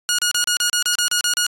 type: tone bursts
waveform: 10% pulse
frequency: 1441 Hz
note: F#6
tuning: 46 cents flat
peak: -8 dBFS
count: 11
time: 0.09-1.465 s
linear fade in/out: 0 ms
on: 95 ms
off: 33 ms
effects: AAC 64 kbps